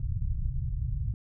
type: low-pass noise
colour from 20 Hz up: pink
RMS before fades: -30 dBFS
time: 0-1.14 s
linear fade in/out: 2 ms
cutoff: 140 Hz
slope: 48 dB/octave
effects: none